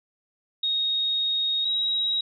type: tone pair in turn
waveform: sine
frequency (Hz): 3739 / 3829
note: A#7 / A#7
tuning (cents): +4 / +46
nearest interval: unison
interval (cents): 42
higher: second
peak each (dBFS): -22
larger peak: neither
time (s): 0.63-1.65 / 1.65-2.21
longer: first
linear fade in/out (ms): 5
effects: none